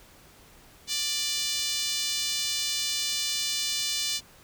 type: tone with high-pass filter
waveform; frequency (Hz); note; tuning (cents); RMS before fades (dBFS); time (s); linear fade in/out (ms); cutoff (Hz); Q
5% pulse; 590; D5; +8; -29; 0.87-4.21; 50; 3400; 1.3
effects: pink hiss -54 dBFS RMS until 4.43 s